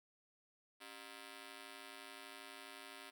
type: ring-modulated tone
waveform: 5% pulse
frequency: 333.5 Hz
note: E4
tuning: 20 cents sharp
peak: -37 dBFS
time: 0.8-3.11 s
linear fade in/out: 20 ms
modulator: 56 Hz
effects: none